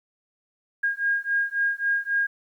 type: beating tone pair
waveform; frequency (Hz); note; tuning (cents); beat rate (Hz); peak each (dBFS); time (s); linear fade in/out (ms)
sine; 1623 / 1626.7; G#6 / G#6; -40 / -36; 3.7; -25; 0.83-2.27; 10
effects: 10-bit